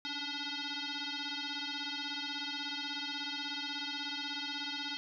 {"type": "tone with frequency modulation", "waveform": "sine", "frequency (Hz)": 280.8, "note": "C#4", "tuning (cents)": 22, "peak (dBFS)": -36, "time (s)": [0.05, 4.97], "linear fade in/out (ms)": 0, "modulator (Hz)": 578, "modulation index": 7.7, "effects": []}